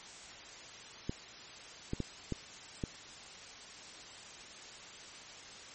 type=clicks; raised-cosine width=3 ms; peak=-21 dBFS; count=5; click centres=1.095 / 1.934 / 2.003 / 2.323 / 2.838 s; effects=white hiss -50 dBFS RMS until 5.74 s + MP3 32 kbps